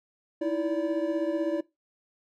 triangle tone cluster, 318.3 / 334.2 / 577 Hz, D#4 / E4 / D5, +39 / +24 / -31 cents, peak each -28 dBFS, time 0.41-1.61 s, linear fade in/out 10 ms, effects noise-tail reverb RT60 0.2 s tail -20 dB re dry

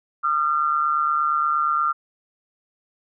sine tone pair together, 1213 / 1361.5 Hz, D#6 / F6, -44 / -44 cents, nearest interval major second, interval 200 cents, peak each -21 / -21 dBFS, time 0.23-1.93 s, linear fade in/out 20 ms, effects none

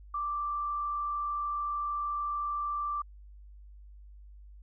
sine tone with frequency modulation, 1174 Hz, D6, 1 cent flat, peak -30 dBFS, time 0.14-3.02 s, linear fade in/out 5 ms, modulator 46.6 Hz, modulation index 0.26, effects added 50 Hz sine -48 dBFS peak until 4.62 s

